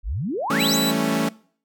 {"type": "exponential sweep", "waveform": "sine", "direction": "up", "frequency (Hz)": [38.62, 9397], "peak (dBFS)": -23, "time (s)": [0.03, 0.8], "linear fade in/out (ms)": 50}
{"type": "chord", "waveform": "sawtooth", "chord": "A dominant seventh", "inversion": "second", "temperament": "equal", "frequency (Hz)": [164.81, 196, 220, 277.2], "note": ["E3", "G3", "A3", "C#4"], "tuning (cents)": [0, 0, 0, 0], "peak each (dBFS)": [-24, -26, -20, -20], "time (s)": [0.5, 1.29], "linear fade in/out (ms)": 5}
{"type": "tone", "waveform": "sawtooth", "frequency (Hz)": 3951, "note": "B7", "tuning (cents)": 0, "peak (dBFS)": -19, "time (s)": [0.59, 0.92], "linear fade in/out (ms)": 20}
{"effects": ["noise-tail reverb RT60 0.5 s tail -22 dB re dry"]}